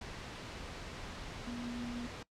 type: tone in noise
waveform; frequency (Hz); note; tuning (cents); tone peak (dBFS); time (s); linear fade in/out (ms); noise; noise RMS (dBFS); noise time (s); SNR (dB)
sine; 240.2; B3; -48; -39; 1.47-2.07; 5; pink; -45; 0.01-2.23; +3
effects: noise-tail reverb RT60 0.1 s tail -20 dB re dry + low-pass 5000 Hz 12 dB/octave